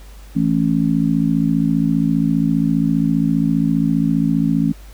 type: chord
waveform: sine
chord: A major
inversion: second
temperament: just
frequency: 165 / 220 / 275 Hz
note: E3 / A3 / C#4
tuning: +2 / 0 / -14 cents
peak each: -18 dBFS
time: 0.35-4.73 s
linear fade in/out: 20 ms
effects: added 50 Hz sine -36 dBFS peak until 4.93 s + pink hiss -47 dBFS RMS until 4.93 s